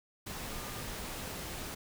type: tone in noise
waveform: sine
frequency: 1208 Hz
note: D6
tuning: 48 cents sharp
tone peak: -50 dBFS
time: 0.51-0.82 s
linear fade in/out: 10 ms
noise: pink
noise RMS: -41 dBFS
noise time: 0.26-1.75 s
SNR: -12 dB
effects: none